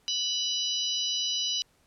harmonic tone with a mistuned harmonic, 987.8 Hz, B5, in tune, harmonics 3 / 4 / 5 / 6, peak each -30 / -32 / -34 / -36 dBFS, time 0.08-1.62 s, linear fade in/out 0 ms, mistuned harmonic 6, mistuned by -24 cents, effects pink hiss -66 dBFS RMS until 1.86 s + low-pass 12000 Hz 12 dB/octave

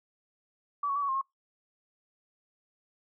sine tone with pitch steps, 1149 / 1110 / 1151 / 1121 / 1064 / 1080 Hz, D6 / C#6 / D6 / C#6 / C6 / C#6, -38 / +2 / -35 / +19 / +29 / -45 cents, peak -27 dBFS, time 0.83-1.214 s, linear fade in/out 5 ms, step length 64 ms, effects noise-tail reverb RT60 0.2 s tail -26 dB re dry

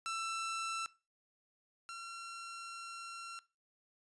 sawtooth tone pair in turn, 1335 / 1363.8 Hz, E6 / F6, +22 / -42 cents, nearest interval unison, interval 36 cents, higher second, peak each -33 / -40 dBFS, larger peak first, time 0.06-0.86 / 1.89-3.39 s, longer second, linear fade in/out 0 ms, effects noise-tail reverb RT60 0.3 s tail -20 dB re dry + resampled to 22050 Hz

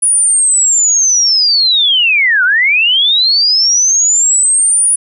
sine linear two-way sweep, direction down then up, 9840 to 1403 to 9840 Hz, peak -7 dBFS, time 0.02-4.96 s, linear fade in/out 10 ms, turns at 2.44 s, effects none

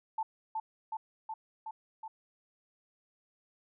sine tone with echo, 882 Hz, A5, 4 cents sharp, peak -30 dBFS, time 0.18-0.23 s, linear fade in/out 5 ms, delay 370 ms, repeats 5, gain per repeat -2 dB, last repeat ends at 2.08 s, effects none

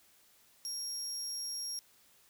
30% pulse tone, 5588 Hz, F8, in tune, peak -33 dBFS, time 0.65-1.79 s, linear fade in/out 0 ms, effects white hiss -65 dBFS RMS until 2.29 s

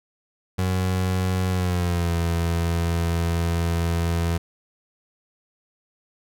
30% pulse tone with pitch glide, 92.5 to 84.33 Hz, F#2 to E2, 0 to +40 cents, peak -18 dBFS, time 0.58-4.38 s, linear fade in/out 10 ms, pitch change -160 cents, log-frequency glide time 1.49-2.14 s, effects none

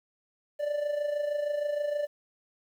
triangle tone with amplitude modulation, 587.3 Hz, D5, in tune, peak -23 dBFS, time 0.59-2.07 s, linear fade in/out 20 ms, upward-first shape sine, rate 26.4 Hz, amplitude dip 60%, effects 10-bit

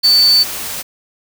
sine tone in noise, 4500 Hz, C#8, 25 cents sharp, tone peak -7 dBFS, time 0.03-0.44 s, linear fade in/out 20 ms, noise white, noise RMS -24 dBFS, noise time 0.03-0.83 s, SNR +14 dB, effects none

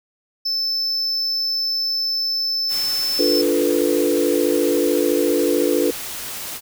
triangle tone, 5274 Hz, E8, in tune, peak -18 dBFS, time 0.45-3.42 s, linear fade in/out 10 ms
white noise, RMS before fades -30 dBFS, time 2.68-6.61 s, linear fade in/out 50 ms
sine chord, B half-diminished seventh, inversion first, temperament equal, 293.7 / 349.2 / 440 / 493.9 Hz, D4 / F4 / A4 / B4, 0 / 0 / 0 / 0 cents, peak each -21 dBFS, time 3.19-5.91 s, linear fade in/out 5 ms
effects none

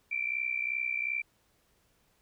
sine tone with amplitude modulation, 2349 Hz, D7, in tune, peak -26 dBFS, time 0.11-1.22 s, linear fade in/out 10 ms, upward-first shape sine, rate 62.7 Hz, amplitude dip 80%, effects pink hiss -70 dBFS RMS until 2.21 s

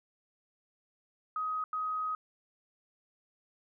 sine tone bursts at uneven times, 1259 Hz, D#6, 20 cents sharp, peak -31 dBFS, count 2, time 1.36-1.64 / 1.73-2.15 s, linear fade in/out 2 ms, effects none

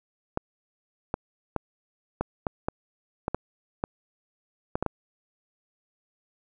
clicks, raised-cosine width 1 ms, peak -12 dBFS, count 12, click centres 0.374 / 1.141 / 1.563 / 2.21 / 2.468 / 2.685 / 3.281 / 3.346 / 3.839 / 4.755 / 4.826 / 4.863 s, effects none

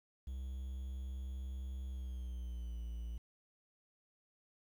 triangle tone with pitch glide, 65.3 to 57.84 Hz, C2 to A#1, -3 to -13 cents, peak -38 dBFS, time 0.27-3.18 s, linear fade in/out 5 ms, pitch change -210 cents, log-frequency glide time 1.88-2.8 s, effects 11-bit

